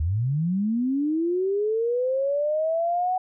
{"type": "linear sweep", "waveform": "sine", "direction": "up", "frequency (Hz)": [71.8, 749], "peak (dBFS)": -21, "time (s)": [0, 3.18], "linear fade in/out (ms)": 5, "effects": []}